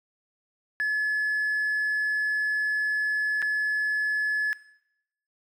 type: tone with dropouts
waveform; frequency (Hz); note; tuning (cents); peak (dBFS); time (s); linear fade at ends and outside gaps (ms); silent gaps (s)
triangle; 1712; A6; -48; -20; 0.8-4.53; 0; 3.419-3.425
effects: noise-tail reverb RT60 0.8 s tail -21 dB re dry + tanh soft clip ceiling -20 dBFS